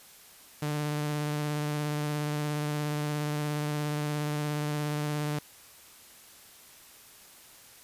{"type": "tone with vibrato", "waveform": "sawtooth", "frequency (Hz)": 148.9, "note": "D3", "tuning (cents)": 24, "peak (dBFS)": -25, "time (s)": [0.62, 5.39], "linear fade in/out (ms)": 5, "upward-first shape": "sine", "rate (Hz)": 17, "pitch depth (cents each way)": 17, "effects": ["white hiss -53 dBFS RMS until 7.83 s", "resampled to 32000 Hz"]}